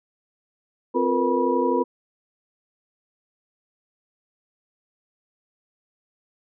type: tone cluster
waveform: sine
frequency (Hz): 260.3 / 351.5 / 458.6 / 490.6 / 972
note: C4 / F4 / A#4 / B4 / B5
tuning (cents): -9 / +11 / -28 / -12 / -28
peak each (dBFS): -25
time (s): 0.94-1.84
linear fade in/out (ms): 20
effects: none